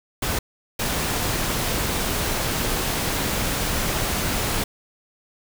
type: noise bursts at uneven times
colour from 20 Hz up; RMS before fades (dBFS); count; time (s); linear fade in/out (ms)
pink; -24; 2; 0.22-0.39 / 0.79-4.64; 5
effects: none